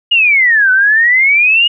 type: exponential two-way sweep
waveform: sine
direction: down then up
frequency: 2900 to 1494 to 2900 Hz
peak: -6 dBFS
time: 0.11-1.68 s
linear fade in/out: 10 ms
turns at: 0.71 s
effects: none